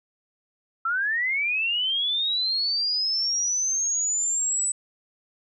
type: linear sweep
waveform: sine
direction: up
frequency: 1314 to 8010 Hz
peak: -22 dBFS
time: 0.85-4.72 s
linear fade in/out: 5 ms
effects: none